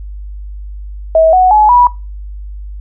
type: tone with pitch steps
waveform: sine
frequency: 644 / 739.8 / 849.8 / 976.1 Hz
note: E5 / F#5 / G#5 / B5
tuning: -41 / 0 / +40 / -21 cents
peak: -4 dBFS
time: 1.15-1.87 s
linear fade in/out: 2 ms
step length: 180 ms
effects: noise-tail reverb RT60 0.3 s tail -22 dB re dry + added 50 Hz sine -23 dBFS peak until 2.8 s